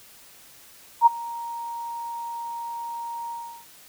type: tone with ADSR envelope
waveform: sine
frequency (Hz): 935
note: A#5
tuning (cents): +5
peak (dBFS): -8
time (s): 1.01-3.66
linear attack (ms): 53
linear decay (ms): 18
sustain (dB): -22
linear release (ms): 350
effects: white hiss -50 dBFS RMS until 3.88 s